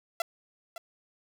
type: tone with echo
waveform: sawtooth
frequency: 675 Hz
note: E5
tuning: 41 cents sharp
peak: -23 dBFS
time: 0.2-0.22 s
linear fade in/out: 2 ms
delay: 560 ms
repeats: 1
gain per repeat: -12 dB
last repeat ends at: 0.78 s
effects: none